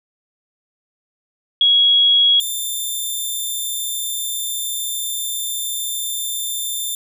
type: tone pair in turn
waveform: sine / 10% pulse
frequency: 3322 / 3573 Hz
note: G#7 / A7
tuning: 0 / +26 cents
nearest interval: minor second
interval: 126 cents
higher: second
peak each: -10 / -14 dBFS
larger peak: first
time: 1.61-2.4 / 2.4-6.95 s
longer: second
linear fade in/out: 2 ms
effects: none